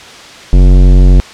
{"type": "tone with tanh clipping", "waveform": "sine", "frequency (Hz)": 46, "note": "F#1", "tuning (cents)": -9, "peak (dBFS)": -3, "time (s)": [0.53, 1.2], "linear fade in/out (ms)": 0, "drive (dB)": 17, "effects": ["white hiss -31 dBFS RMS until 1.33 s", "low-pass 5000 Hz 12 dB/octave"]}